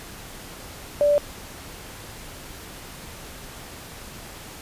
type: tone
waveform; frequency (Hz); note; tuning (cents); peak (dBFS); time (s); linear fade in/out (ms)
sine; 583; D5; -13; -15; 1.01-1.18; 0
effects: pink hiss -40 dBFS RMS until 4.61 s + resampled to 32000 Hz